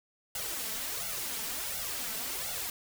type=noise with flanger; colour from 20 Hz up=white; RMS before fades=-36 dBFS; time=0.35-2.7 s; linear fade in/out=2 ms; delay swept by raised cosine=1.4 to 4.6 ms; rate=1.4 Hz; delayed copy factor=+0.9; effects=none